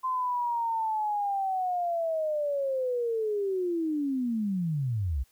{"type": "linear sweep", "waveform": "sine", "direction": "down", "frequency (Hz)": [1040, 58.27], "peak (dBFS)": -26, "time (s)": [0.03, 5.24], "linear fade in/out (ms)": 20, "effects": ["white hiss -66 dBFS RMS until 5.31 s"]}